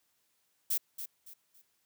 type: noise with echo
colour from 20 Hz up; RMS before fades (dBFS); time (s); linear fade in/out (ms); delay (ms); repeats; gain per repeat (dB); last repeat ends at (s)
violet; -30; 0.7-0.78; 10; 280; 3; -10; 1.62
effects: white hiss -75 dBFS RMS until 1.85 s + high-pass 60 Hz 12 dB/octave